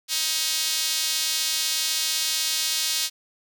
sawtooth tone with high-pass filter, 316.1 Hz, D#4, 27 cents sharp, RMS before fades -25 dBFS, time 0.08-3.1 s, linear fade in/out 50 ms, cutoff 4100 Hz, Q 1.4, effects none

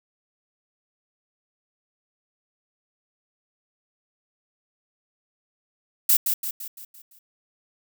violet noise with echo, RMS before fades -17 dBFS, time 6.09-6.17 s, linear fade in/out 5 ms, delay 170 ms, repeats 6, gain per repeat -6 dB, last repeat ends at 7.19 s, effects none

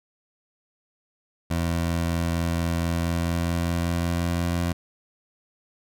20% pulse tone with pitch glide, 84.2 to 86.37 Hz, E2 to F2, +37 to -19 cents, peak -18 dBFS, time 1.5-4.73 s, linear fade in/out 10 ms, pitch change +44 cents, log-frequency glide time 2.76-4.61 s, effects none

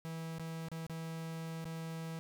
45% pulse tone with dropouts, 163 Hz, E3, 19 cents flat, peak -40 dBFS, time 0.05-2.19 s, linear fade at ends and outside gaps 0 ms, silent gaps 0.384-0.396 / 0.685-0.716 / 0.866-0.897 / 1.644-1.654 s, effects none

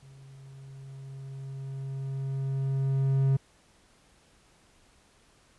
triangle tone with level ramp, 135.3 Hz, C#3, 42 cents flat, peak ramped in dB -47 to -18 dBFS, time 0.02-3.37 s, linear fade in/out 10 ms, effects pink hiss -62 dBFS RMS until 5.58 s + resampled to 24000 Hz

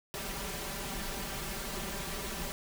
pink noise with comb filter, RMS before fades -38 dBFS, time 0.14-2.52 s, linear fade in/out 0 ms, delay 5.1 ms, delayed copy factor +0.85, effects none

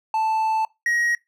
triangle tone pair in turn, 880 / 1891.2 Hz, A5 / A#6, 0 / +24 cents, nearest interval octave + minor second, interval 1324 cents, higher second, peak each -17 dBFS, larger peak neither, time 0.14-0.65 / 0.86-1.15 s, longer first, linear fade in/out 2 ms, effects noise-tail reverb RT60 0.2 s tail -22 dB re dry

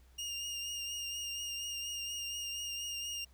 25% pulse tone with vibrato, 2825 Hz, F7, 19 cents sharp, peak -34 dBFS, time 0.18-3.25 s, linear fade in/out 10 ms, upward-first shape triangle, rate 4.2 Hz, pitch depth 29 cents each way, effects added 63 Hz sine -59 dBFS peak until 3.33 s + pink hiss -69 dBFS RMS until 3.33 s

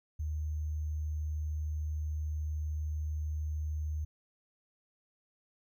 sine tone with sample-and-hold, 76.6 Hz, D#2, 27 cents flat, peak -32 dBFS, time 0.19-4.05 s, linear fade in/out 10 ms, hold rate 6300 Hz, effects none

